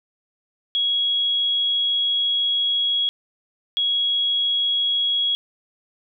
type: tone bursts at uneven times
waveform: sine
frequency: 3322 Hz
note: G#7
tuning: in tune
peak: -18 dBFS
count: 2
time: 0.75-3.09 / 3.77-5.35 s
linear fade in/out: 0 ms
effects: none